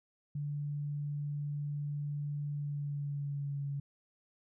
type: tone with pitch glide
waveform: sine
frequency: 145.7 to 141.06 Hz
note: D3 to C#3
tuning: -13 to +31 cents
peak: -34 dBFS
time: 0.35-3.8 s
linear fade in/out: 5 ms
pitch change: -56 cents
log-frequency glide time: 2.51-3.64 s
effects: none